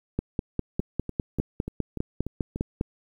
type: two click trains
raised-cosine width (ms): 3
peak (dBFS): -19 / -12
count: 7 / 14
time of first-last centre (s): 0.8-2.56 / 0.19-2.811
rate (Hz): 3.41 / 4.96
effects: 9-bit